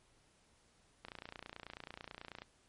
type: click train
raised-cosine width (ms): 0.3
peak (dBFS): -30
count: 41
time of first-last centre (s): 1.05-2.42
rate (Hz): 29.2
effects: pink hiss -70 dBFS RMS until 2.68 s + MP3 48 kbps